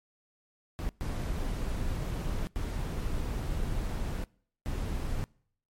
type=noise bursts at uneven times; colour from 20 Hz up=brown; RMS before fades=-32 dBFS; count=4; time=0.79-0.89 / 1.01-2.47 / 2.56-4.24 / 4.66-5.24 s; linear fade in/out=0 ms; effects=noise-tail reverb RT60 0.6 s tail -25 dB re dry + MP3 64 kbps